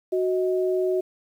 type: tone pair together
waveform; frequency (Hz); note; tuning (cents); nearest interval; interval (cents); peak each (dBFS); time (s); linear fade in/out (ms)
sine; 370 / 630.5; F#4 / D#5; 0 / +23; major sixth; 923; -21 / -28; 0.12-1.01; 10
effects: 9-bit